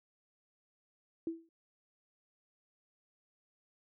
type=tone with exponential decay; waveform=sine; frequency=329.6 Hz; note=E4; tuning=in tune; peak=-30 dBFS; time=1.27-1.49 s; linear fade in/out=2 ms; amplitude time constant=46 ms; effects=noise-tail reverb RT60 0.1 s tail -22 dB re dry